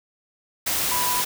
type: tone in noise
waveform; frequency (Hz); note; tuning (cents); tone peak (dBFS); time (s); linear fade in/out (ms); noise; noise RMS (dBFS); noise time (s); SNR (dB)
sine; 987.8; B5; 0; -25; 0.91-1.22; 10; white; -24; 0.66-1.25; -4
effects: none